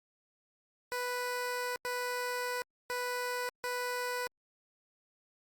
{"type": "tone bursts at uneven times", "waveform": "15% pulse", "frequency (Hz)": 493.9, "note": "B4", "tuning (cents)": 0, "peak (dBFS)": -27, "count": 4, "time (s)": [[0.92, 1.76], [1.85, 2.62], [2.9, 3.49], [3.64, 4.27]], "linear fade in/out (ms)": 0, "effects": ["Opus 48 kbps"]}